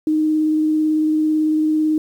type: tone with vibrato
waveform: sine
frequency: 309.8 Hz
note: D#4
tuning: 7 cents flat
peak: -14 dBFS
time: 0.07-1.98 s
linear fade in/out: 2 ms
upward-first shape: square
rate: 18 Hz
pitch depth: 9 cents each way
effects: 8-bit